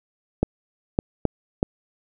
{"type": "clicks", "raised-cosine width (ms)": 2, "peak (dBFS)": -5, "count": 4, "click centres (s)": [0.43, 0.989, 1.253, 1.629], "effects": []}